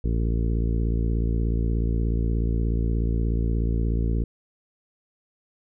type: harmonic tone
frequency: 56.7 Hz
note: A#1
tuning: 47 cents flat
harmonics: 1 / 2 / 3 / 4 / 5 / 6 / 7 / 8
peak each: -22 / -28 / -32 / -34 / -36 / -38 / -39 / -40 dBFS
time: 0.04-4.24 s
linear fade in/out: 5 ms
effects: none